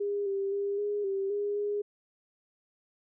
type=tone with pitch steps; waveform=sine; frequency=406.1 / 393.3 / 401.4 / 412.2 / 390.3 / 409.3 / 411.9 Hz; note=G#4 / G4 / G4 / G#4 / G4 / G#4 / G#4; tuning=-39 / +6 / +41 / -13 / -8 / -25 / -14 cents; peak=-28 dBFS; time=0-1.82 s; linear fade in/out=10 ms; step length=260 ms; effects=none